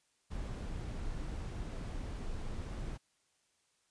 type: noise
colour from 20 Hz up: brown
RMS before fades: -40 dBFS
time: 0.3-2.98 s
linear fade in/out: 20 ms
effects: white hiss -75 dBFS RMS until 3.9 s + resampled to 22050 Hz